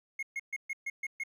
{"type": "tone bursts", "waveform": "triangle", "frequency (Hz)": 2157, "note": "C#7", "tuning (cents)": -48, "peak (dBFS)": -31, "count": 7, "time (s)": [0.19, 1.236], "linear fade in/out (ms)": 5, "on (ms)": 38, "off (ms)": 130, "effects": []}